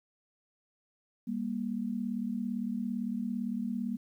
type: tone pair together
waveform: sine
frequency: 199.38 / 237.1 Hz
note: G3 / A#3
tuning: +30 / +30 cents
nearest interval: minor third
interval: 300 cents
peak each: -35 / -33 dBFS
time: 1.27-3.97 s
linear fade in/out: 10 ms
effects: 11-bit